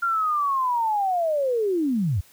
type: linear sweep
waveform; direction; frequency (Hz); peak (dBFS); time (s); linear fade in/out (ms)
sine; down; 1400 to 77.1; -20; 0.02-2.21; 10
effects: white hiss -54 dBFS RMS until 2.32 s